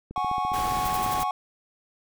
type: click train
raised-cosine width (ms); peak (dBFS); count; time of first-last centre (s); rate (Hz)
3; -25; 15; 0.11-1.062; 14.7
type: chord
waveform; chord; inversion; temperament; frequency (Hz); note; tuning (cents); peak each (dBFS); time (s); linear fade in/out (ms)
triangle; F# suspended second; none; equal with one note detuned; 740 / 830.6 / 1103.6; F#5 / G#5 / C#6; 0 / 0 / -8; -27 / -28 / -26; 0.16-1.31; 2
type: noise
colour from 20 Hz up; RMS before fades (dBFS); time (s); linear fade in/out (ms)
pink; -34; 0.53-1.24; 10
type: noise bursts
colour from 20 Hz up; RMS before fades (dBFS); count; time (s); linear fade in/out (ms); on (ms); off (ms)
blue; -35; 5; 0.85-1.23; 5; 32; 55
effects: none